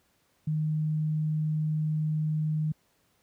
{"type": "tone", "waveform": "sine", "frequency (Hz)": 154.5, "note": "D#3", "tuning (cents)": -12, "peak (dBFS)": -25, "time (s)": [0.47, 2.72], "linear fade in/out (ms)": 5, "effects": ["pink hiss -69 dBFS RMS until 3.22 s", "high-pass 60 Hz 12 dB/octave"]}